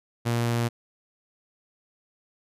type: tone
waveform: sawtooth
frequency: 118 Hz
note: A#2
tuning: 22 cents sharp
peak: -19 dBFS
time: 0.25-0.69 s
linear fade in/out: 20 ms
effects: resampled to 32000 Hz

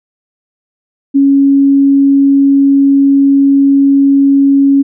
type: tone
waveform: sine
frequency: 276.9 Hz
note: C#4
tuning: 2 cents flat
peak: -4 dBFS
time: 1.14-4.83 s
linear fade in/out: 20 ms
effects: none

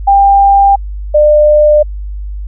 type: tone pair in turn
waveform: sine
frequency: 795 / 599.5 Hz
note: G5 / D5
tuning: +24 / +36 cents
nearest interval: perfect fourth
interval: 488 cents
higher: first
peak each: -3 dBFS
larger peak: neither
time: 0.07-0.76 / 1.14-1.83 s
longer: neither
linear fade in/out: 10 ms
effects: added 50 Hz sine -18 dBFS peak until 2.47 s

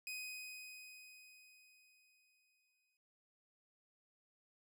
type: tone with exponential decay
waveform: sawtooth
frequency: 2505 Hz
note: D#7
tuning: 11 cents sharp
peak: -39 dBFS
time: 0.07-2.97 s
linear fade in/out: 1 ms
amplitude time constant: 630 ms
effects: none

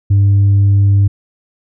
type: tone with tanh clipping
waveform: sine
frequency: 99.7 Hz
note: G2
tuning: 30 cents sharp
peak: -7 dBFS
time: 0.1-1.08 s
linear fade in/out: 10 ms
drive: 1 dB
effects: none

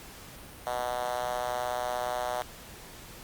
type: tone with high-pass filter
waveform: 5% pulse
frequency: 123.47 Hz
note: B2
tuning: in tune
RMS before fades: -32 dBFS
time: 0.67-2.42 s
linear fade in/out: 0 ms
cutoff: 660 Hz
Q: 4.2
effects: pink hiss -47 dBFS RMS until 3.23 s + Opus 48 kbps

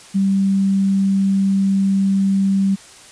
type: tone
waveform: sine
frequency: 194.8 Hz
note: G3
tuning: 11 cents flat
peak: -13 dBFS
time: 0.14-2.76 s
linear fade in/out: 20 ms
effects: white hiss -42 dBFS RMS until 3.11 s + resampled to 22050 Hz

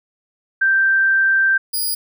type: tone pair in turn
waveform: sine / 5% pulse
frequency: 1568 / 4895 Hz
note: G6 / D#8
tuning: 0 / -29 cents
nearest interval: octave + minor sixth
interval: 1971 cents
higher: second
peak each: -12 dBFS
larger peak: neither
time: 0.61-1.58 / 1.73-1.95 s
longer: first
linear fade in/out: 10 ms
effects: none

